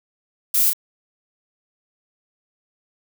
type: noise with echo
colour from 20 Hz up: violet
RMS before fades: -18 dBFS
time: 0.54-0.7 s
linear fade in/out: 5 ms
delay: 33 ms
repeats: 1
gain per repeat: -4 dB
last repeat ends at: 0.733 s
effects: none